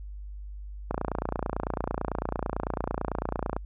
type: click train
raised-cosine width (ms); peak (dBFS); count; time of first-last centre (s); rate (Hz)
1; -14; 78; 0.91-3.565; 29
effects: added 50 Hz sine -37 dBFS peak until 3.65 s